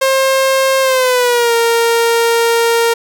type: tone with pitch glide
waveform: sawtooth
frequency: 533 to 464 Hz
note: C5 to A#4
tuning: +32 to -8 cents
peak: -6 dBFS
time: 0.01-2.94 s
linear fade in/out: 10 ms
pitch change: -240 cents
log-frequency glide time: 0.81-1.54 s
effects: none